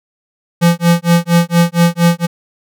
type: tone with tremolo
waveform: square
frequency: 171 Hz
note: F3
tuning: 36 cents flat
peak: -6 dBFS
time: 0.61-2.27 s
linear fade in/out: 20 ms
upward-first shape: sine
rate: 4.3 Hz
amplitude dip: 100%
effects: none